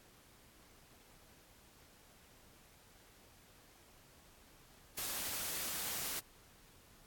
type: noise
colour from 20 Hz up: white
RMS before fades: -40 dBFS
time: 4.97-6.2 s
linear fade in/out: 10 ms
effects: pink hiss -63 dBFS RMS until 7.06 s + AAC 64 kbps